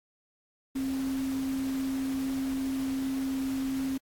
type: tone in noise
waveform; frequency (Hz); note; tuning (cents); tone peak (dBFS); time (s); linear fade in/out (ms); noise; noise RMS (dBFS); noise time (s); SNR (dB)
sine; 266.7; C4; +33; -28; 0.75-3.98; 10; pink; -44; 0.75-3.98; +13
effects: AAC 64 kbps